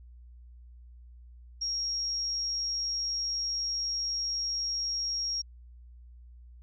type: tone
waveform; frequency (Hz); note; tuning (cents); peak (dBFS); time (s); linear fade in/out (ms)
sine; 5588; F8; 0; -29; 1.61-5.42; 10
effects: added 60 Hz sine -48 dBFS peak until 6.62 s